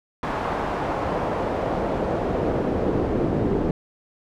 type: noise with band-pass filter sweep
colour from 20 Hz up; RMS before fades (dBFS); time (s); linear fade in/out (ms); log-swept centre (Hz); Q
brown; -24; 0.23-3.71; 2; 970 to 350; 1.2
effects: none